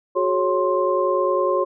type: tone cluster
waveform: sine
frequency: 368.4 / 418.3 / 550 / 1052 Hz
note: F#4 / G#4 / C#5 / C6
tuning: -7 / +12 / -14 / +9 cents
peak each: -22 / -26 / -21 / -23 dBFS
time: 0.15-1.65 s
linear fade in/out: 20 ms
effects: none